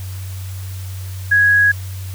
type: tone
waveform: sine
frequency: 1661.2 Hz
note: G#6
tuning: in tune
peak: -9 dBFS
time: 1.31-1.72 s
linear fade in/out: 10 ms
effects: added 94 Hz sine -25 dBFS peak until 2.14 s + white hiss -39 dBFS RMS until 2.14 s